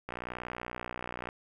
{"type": "click train", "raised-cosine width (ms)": 0.5, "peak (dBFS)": -22, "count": 74, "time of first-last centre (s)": [0.09, 1.289], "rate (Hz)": 60.9, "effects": ["10-bit"]}